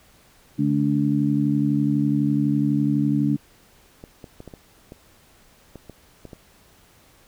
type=harmonic tone; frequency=72 Hz; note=D2; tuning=34 cents flat; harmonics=2 / 3 / 4; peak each=-23 / -23 / -21 dBFS; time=0.58-3.37 s; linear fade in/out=20 ms
type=clicks; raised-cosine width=2 ms; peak=-25 dBFS; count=10; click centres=4.039 / 4.242 / 4.404 / 4.477 / 4.538 / 4.921 / 5.757 / 5.897 / 6.253 / 6.332 s
effects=pink hiss -55 dBFS RMS until 7.27 s